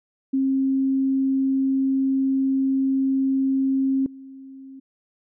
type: tone with level steps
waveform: sine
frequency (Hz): 267.9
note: C4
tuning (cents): +41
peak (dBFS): -18 / -38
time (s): 0.33-4.8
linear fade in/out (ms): 10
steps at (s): 4.06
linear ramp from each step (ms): 2
effects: none